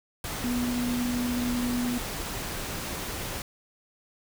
sine tone in noise, 244.2 Hz, B3, 19 cents flat, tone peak -26 dBFS, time 0.44-1.98 s, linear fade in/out 2 ms, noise pink, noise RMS -34 dBFS, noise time 0.24-3.42 s, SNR +5 dB, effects none

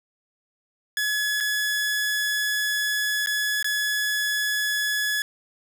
sawtooth tone with dropouts, 1698 Hz, G#6, 38 cents sharp, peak -19 dBFS, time 0.97-5.22 s, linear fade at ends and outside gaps 1 ms, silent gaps 1.403-1.407 / 3.261-3.271 / 3.627-3.644 s, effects 10-bit

